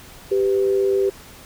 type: tone pair together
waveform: sine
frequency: 392 / 499.9 Hz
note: G4 / B4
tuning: 0 / +21 cents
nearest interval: major third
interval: 421 cents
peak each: -16 / -25 dBFS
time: 0.31-1.1 s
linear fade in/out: 10 ms
effects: pink hiss -43 dBFS RMS until 1.45 s